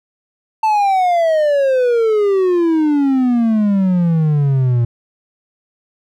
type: exponential sweep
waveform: triangle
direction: down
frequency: 888 to 116.54 Hz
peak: -9 dBFS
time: 0.63-4.85 s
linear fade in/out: 5 ms
effects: none